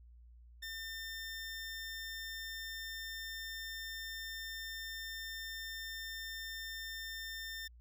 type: tone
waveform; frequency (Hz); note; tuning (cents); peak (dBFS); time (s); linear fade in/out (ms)
20% pulse; 1800; A6; +39; -37; 0.62-7.68; 10
effects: added 59 Hz sine -55 dBFS peak until 7.8 s